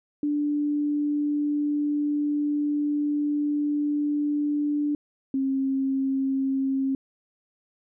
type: tone pair in turn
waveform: sine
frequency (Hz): 293.7 / 268.8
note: D4 / C4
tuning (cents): 0 / +47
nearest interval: major second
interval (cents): 153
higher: first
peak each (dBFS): -22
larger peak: neither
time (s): 0.23-4.95 / 5.34-6.95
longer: first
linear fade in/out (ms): 2
effects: none